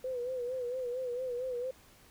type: tone with vibrato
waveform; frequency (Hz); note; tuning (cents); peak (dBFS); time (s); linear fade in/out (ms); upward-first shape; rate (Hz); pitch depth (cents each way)
sine; 500; B4; +21; -33; 0.04-1.71; 5; sine; 4.4; 72
effects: pink hiss -60 dBFS RMS until 2.1 s